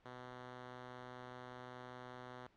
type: tone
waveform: 5% pulse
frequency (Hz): 125.1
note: B2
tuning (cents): +23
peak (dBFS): -38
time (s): 0.05-2.47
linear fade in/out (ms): 5
effects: pink hiss -71 dBFS RMS until 2.56 s + low-pass 3000 Hz 12 dB/octave